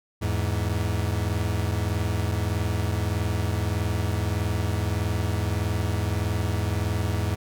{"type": "tone pair together", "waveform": "40% pulse", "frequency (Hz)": [83.2, 104.83], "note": ["E2", "G#2"], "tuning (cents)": [17, 17], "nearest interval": "major third", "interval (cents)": 400, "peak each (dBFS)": [-26, -25], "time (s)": [0.21, 7.36], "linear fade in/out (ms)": 20, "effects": []}